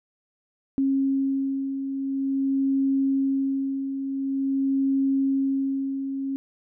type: beating tone pair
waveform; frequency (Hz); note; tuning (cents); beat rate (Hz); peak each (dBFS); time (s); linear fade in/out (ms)
sine; 270.9 / 271.37; C#4 / C#4; -40 / -37; 0.47; -30 / -22; 0.78-6.36; 0
effects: none